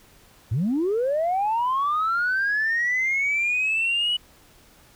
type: linear sweep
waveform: sine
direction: up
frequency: 94.4 to 2960 Hz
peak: -19 dBFS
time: 0.51-4.17 s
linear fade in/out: 10 ms
effects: tanh soft clip ceiling -17 dBFS + pink hiss -54 dBFS RMS until 4.95 s